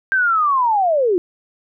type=linear sweep; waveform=sine; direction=down; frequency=1586 to 334.8 Hz; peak=-13 dBFS; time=0.12-1.18 s; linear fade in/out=0 ms; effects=none